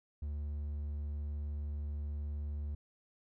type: tone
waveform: triangle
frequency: 73.42 Hz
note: D2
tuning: in tune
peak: -34 dBFS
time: 0.22-2.75 s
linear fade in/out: 5 ms
effects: none